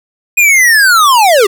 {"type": "linear sweep", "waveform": "square", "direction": "down", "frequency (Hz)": [2489, 372.1], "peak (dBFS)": -5, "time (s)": [0.37, 1.47], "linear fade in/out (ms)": 10, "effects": []}